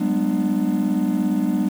triangle tone cluster, 190.2 / 207.6 / 246.1 / 298.5 Hz, F#3 / G#3 / B3 / D4, +48 / 0 / -6 / +28 cents, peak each -21 dBFS, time 0-1.69 s, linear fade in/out 10 ms, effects tanh soft clip ceiling -9 dBFS + 7-bit

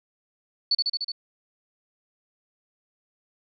sine tone with echo, 4463 Hz, C#8, 11 cents sharp, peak -18 dBFS, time 0.71-0.75 s, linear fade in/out 5 ms, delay 74 ms, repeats 5, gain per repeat -2 dB, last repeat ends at 1.12 s, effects none

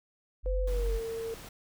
sine tone, 46.71 Hz, F#1, 17 cents sharp, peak -27 dBFS, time 0.43-1.01 s, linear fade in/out 50 ms
sine tone with pitch glide, 510 to 454.4 Hz, C5 to A#4, -44 to -44 cents, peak -33 dBFS, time 0.46-1.34 s, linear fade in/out 0 ms, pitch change -200 cents, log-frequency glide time 0.64-0.92 s
pink noise, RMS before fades -47 dBFS, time 0.67-1.49 s, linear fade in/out 5 ms
effects none

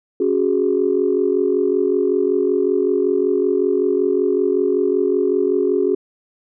sine chord, C# suspended fourth, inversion none, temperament equal, 277.2 / 370 / 415.3 Hz, C#4 / F#4 / G#4, 0 / 0 / 0 cents, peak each -22 / -17 / -18 dBFS, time 0.2-5.95 s, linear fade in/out 5 ms, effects tanh soft clip ceiling -5 dBFS

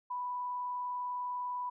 sine tone with vibrato, 987.8 Hz, B5, in tune, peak -34 dBFS, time 0.1-1.7 s, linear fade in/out 10 ms, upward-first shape square, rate 20 Hz, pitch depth 10 cents each way, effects none

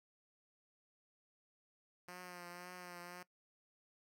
5% pulse tone with vibrato, 177.8 Hz, F3, 31 cents sharp, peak -38 dBFS, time 2.08-3.23 s, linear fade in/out 5 ms, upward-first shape triangle, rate 1.9 Hz, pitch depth 36 cents each way, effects noise-tail reverb RT60 0.1 s tail -20 dB re dry

